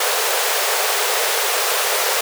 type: high-pass noise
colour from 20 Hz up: pink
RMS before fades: -19 dBFS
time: 0-2.21 s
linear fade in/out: 5 ms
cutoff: 400 Hz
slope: 96 dB/octave
effects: none